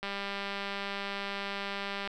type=click train; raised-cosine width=0.3 ms; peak=-20 dBFS; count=408; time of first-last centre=0.03-2.075 s; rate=199 Hz; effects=none